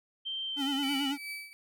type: tone with pitch glide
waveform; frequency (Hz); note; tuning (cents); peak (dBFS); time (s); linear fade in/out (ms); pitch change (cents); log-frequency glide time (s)
sine; 3136 to 2960; G7 to F#7; 0 to 0; -33; 0.25-1.13; 20; -100; 0.46-0.99
type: tone with vibrato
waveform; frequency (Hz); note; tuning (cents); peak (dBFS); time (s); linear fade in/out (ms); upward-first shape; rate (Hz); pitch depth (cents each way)
square; 277.2; C#4; 0; -31; 0.56-1.18; 50; sine; 9.1; 71
type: tone with tremolo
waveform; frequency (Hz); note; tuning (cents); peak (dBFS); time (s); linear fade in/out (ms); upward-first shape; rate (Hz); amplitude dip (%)
35% pulse; 2300; D7; -37; -34; 0.83-1.53; 0; triangle; 2.6; 85
effects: none